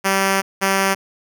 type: tone pair in turn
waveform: 5% pulse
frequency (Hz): 194 / 194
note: G3 / G3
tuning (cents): -18 / -18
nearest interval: unison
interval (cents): 0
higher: neither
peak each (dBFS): -4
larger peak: neither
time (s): 0.04-0.42 / 0.61-0.95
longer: first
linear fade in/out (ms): 20
effects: none